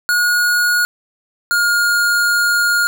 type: tone pair in turn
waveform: square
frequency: 1445 / 1421.8 Hz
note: F#6 / F6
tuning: -41 / +31 cents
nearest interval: unison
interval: 28 cents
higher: first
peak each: -13 dBFS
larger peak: neither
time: 0.09-0.85 / 1.51-2.87 s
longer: second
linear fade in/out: 0 ms
effects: none